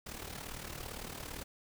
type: noise with amplitude modulation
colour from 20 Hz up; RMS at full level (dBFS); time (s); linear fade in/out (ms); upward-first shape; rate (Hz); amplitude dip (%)
pink; -41; 0.06-1.44; 10; sine; 37.7; 70
effects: none